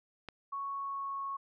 click, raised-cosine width 0.3 ms, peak -26 dBFS, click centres 0.287 s
sine tone with pitch glide, 1108.7 to 1101 Hz, C#6 to C#6, 0 to -12 cents, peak -35 dBFS, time 0.52-1.37 s, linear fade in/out 10 ms, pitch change -12 cents, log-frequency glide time 0.71-1.23 s
effects none

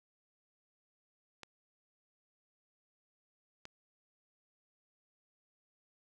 clicks, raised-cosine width 0.2 ms, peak -29 dBFS, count 2, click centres 1.433 / 3.654 s, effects none

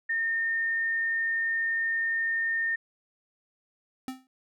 sine tone, 1823 Hz, A#6, 39 cents flat, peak -25 dBFS, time 0.09-2.76 s, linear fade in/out 10 ms
square tone with exponential decay, 259.9 Hz, C4, 11 cents flat, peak -30 dBFS, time 4.08-4.27 s, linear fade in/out 1 ms, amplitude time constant 40 ms
effects none

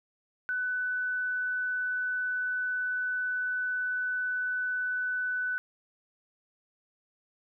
sine tone, 1497 Hz, F#6, 20 cents sharp, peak -28 dBFS, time 0.49-5.58 s, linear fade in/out 0 ms, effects none

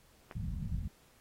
click, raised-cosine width 0.5 ms, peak -30 dBFS, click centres 0.312 s
white low-pass noise, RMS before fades -37 dBFS, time 0.35-0.88 s, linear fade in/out 5 ms, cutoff 190 Hz, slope 48 dB/octave
effects pink hiss -65 dBFS RMS until 1.2 s + AAC 48 kbps

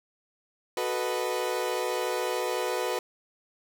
30% pulse chord, B dominant seventh, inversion second, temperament equal, 370 / 440 / 493.9 / 622.3 Hz, F#4 / A4 / B4 / D#5, 0 / 0 / 0 / 0 cents, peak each -30 / -32 / -28 / -34 dBFS, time 0.77-2.99 s, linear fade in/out 2 ms, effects none

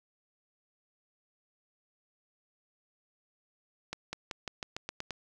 accelerating click train, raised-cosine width 0.2 ms, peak -19 dBFS, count 9, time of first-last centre 3.93-5.107 s, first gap 200 ms, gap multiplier 0.91, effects none

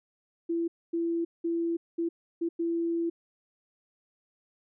sine tone bursts at uneven times, 335.9 Hz, E4, 33 cents sharp, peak -26 dBFS, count 6, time 0.49-0.68 / 0.93-1.25 / 1.44-1.77 / 1.98-2.09 / 2.41-2.49 / 2.59-3.1 s, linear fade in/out 10 ms, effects none

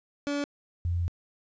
30% pulse / sine tone pair in turn, 286.9 / 86.59 Hz, D4 / F2, -40 / -14 cents, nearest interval octave + major sixth, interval 2074 cents, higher first, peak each -25 dBFS, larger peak neither, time 0.27-0.44 / 0.85-1.08 s, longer second, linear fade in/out 0 ms, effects resampled to 16000 Hz + 11-bit

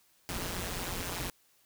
pink noise with amplitude modulation, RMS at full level -33 dBFS, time 0.29-1.3 s, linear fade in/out 0 ms, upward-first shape sine, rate 178 Hz, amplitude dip 80%, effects white hiss -67 dBFS RMS until 1.65 s

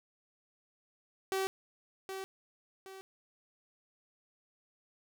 sawtooth tone with echo, 383.7 Hz, G4, 37 cents flat, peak -27 dBFS, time 1.32-1.47 s, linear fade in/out 0 ms, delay 770 ms, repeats 2, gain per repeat -8 dB, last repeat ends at 3.01 s, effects none

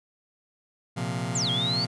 sawtooth chord, Bb suspended second, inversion none, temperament just, 116.54 / 131.11 / 174.81 Hz, Bb2 / C3 / F3, 0 / +4 / +2 cents, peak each -28 / -28 / -28 dBFS, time 0.96-1.87 s, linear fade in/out 20 ms
sine exponential two-way sweep, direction down then up, 7902 to 3194 to 4651 Hz, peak -25 dBFS, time 1.35-1.85 s, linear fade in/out 5 ms, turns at 1.5 s
effects resampled to 24000 Hz

